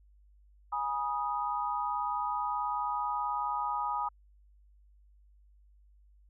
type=chord; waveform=sine; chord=G# minor; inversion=none; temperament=equal with one note detuned; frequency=830.6 / 969.1 / 1244.5 Hz; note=G#5 / B5 / D#6; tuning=0 / -33 / 0 cents; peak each=-35 / -34 / -34 dBFS; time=0.72-4.09 s; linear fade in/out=10 ms; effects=added 50 Hz sine -58 dBFS peak until 6.29 s